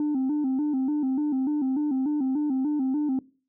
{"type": "tone with vibrato", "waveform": "sine", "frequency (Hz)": 279.9, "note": "C#4", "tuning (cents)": 17, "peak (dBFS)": -20, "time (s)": [0, 3.19], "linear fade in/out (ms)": 2, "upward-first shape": "square", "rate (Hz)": 3.4, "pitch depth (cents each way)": 110, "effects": ["noise-tail reverb RT60 0.4 s tail -22 dB re dry", "tanh soft clip ceiling -21 dBFS"]}